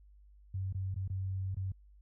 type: tone with dropouts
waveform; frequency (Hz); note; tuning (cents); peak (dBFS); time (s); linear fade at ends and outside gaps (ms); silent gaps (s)
sine; 95.2; F#2; +50; -33; 0.54-1.72; 5; 0.727-0.746 / 0.944-0.961 / 1.078-1.099 / 1.547-1.567
effects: added 50 Hz sine -56 dBFS peak until 2.01 s